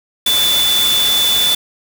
sine tone in noise, 3490 Hz, A7, 15 cents flat, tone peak -12 dBFS, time 0.26-1.55 s, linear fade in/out 5 ms, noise white, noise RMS -19 dBFS, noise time 0.26-1.55 s, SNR +4 dB, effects none

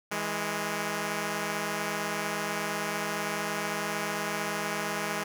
5% pulse tone pair together, 162.6 / 207.2 Hz, E3 / G#3, -23 / -4 cents, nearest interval major third, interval 419 cents, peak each -23 / -20 dBFS, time 0.11-5.24 s, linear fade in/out 10 ms, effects none

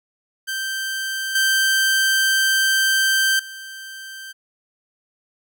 sawtooth tone with level steps, 1563 Hz, G6, 6 cents flat, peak -20 / -12 / -30 dBFS, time 0.47-4.33 s, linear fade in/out 20 ms, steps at 1.35 / 3.39 s, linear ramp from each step 5 ms, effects none

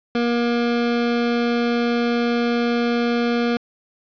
25% pulse tone, 237.5 Hz, A#3, 33 cents sharp, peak -14 dBFS, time 0.15-3.57 s, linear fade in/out 2 ms, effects resampled to 11025 Hz + 7-bit

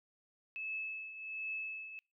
sine tone with tremolo, 2604 Hz, E7, 22 cents flat, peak -36 dBFS, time 0.56-1.99 s, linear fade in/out 0 ms, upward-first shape triangle, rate 1.3 Hz, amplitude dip 70%, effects noise-tail reverb RT60 0.3 s tail -26 dB re dry

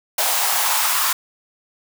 white noise with high-pass filter sweep, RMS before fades -19 dBFS, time 0.18-1.13 s, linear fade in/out 5 ms, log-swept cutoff 700 to 1100 Hz, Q 3.3, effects none

